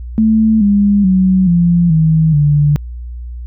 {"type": "tone with pitch steps", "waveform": "sine", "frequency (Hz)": [220, 202.9, 187.15, 172.61, 159.2, 146.83], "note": ["A3", "G#3", "F#3", "F3", "D#3", "D3"], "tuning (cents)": [0, -40, 20, -20, 40, 0], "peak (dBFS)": -7, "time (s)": [0.18, 2.76], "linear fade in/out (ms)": 0, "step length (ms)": 430, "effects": ["added 60 Hz sine -23 dBFS peak until 3.46 s"]}